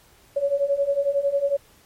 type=beating tone pair; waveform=sine; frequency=554.4 / 565.4 Hz; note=C#5 / C#5; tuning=0 / +34 cents; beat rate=11 Hz; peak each=-24 / -21 dBFS; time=0.36-1.57 s; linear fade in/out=10 ms; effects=pink hiss -55 dBFS RMS until 1.85 s + MP3 64 kbps